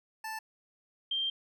25% pulse / sine tone pair in turn, 880 / 3169 Hz, A5 / G7, 0 / +18 cents, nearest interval octave + minor seventh, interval 2218 cents, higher second, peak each -33 / -29 dBFS, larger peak second, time 0.24-0.39 / 1.11-1.3 s, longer second, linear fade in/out 5 ms, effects none

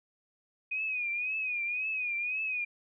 sine tone with vibrato, 2482 Hz, D#7, 5 cents flat, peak -30 dBFS, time 0.71-2.65 s, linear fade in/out 10 ms, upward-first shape triangle, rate 1.9 Hz, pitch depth 100 cents each way, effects none

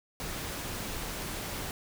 pink noise, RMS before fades -37 dBFS, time 0.2-1.71 s, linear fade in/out 0 ms, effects none

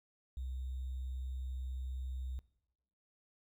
sine tone with sample-and-hold, 64.4 Hz, C2, 27 cents flat, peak -38 dBFS, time 0.37-2.39 s, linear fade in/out 0 ms, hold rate 3675 Hz, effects noise-tail reverb RT60 0.8 s tail -20 dB re dry

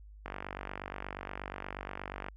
click train, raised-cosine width 0.5 ms, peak -23 dBFS, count 99, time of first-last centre 0.26-2.285 s, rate 48.4 Hz, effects added 51 Hz sine -49 dBFS peak until 2.36 s

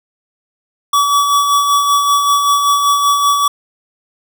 square tone with tremolo, 1142 Hz, D6, 49 cents flat, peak -9 dBFS, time 0.93-3.48 s, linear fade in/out 5 ms, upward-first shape sine, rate 5.2 Hz, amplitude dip 40%, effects none

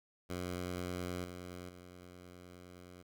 10% pulse tone with level steps, 89.6 Hz, F2, 45 cents sharp, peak -30 / -37 / -44 dBFS, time 0.29-3.03 s, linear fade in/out 20 ms, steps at 1.24 / 1.69 s, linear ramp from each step 5 ms, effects none

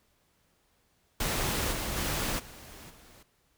pink noise with level steps, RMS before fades -30 / -34 / -31 / -48 / -55 dBFS, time 1.2-3.23 s, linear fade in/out 5 ms, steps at 1.71 / 1.96 / 2.38 / 2.89 s, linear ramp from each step 20 ms, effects pink hiss -70 dBFS RMS until 3.57 s

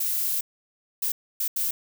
violet noise bursts at uneven times, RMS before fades -26 dBFS, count 4, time 0-0.41 / 1.02-1.12 / 1.4-1.48 / 1.56-1.71 s, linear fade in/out 5 ms, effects none

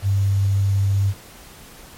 sine tone with quantisation, 98.5 Hz, G2, 9 cents sharp, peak -15 dBFS, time 0.02-1.14 s, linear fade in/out 50 ms, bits 7, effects pink hiss -43 dBFS RMS until 1.97 s + MP3 64 kbps

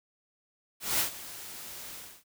white noise with ADSR envelope, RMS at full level -26 dBFS, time 0.8-2.24 s, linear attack 190 ms, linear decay 110 ms, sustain -17 dB, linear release 280 ms, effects none

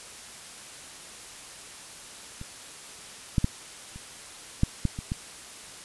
clicks, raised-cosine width 5 ms, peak -26 / -9 / -10 / -29 / -8 / -11 / -21 / -16 dBFS, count 8, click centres 2.414 / 3.382 / 3.444 / 3.96 / 4.634 / 4.853 / 4.989 / 5.119 s, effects white hiss -44 dBFS RMS until 5.84 s + resampled to 24000 Hz

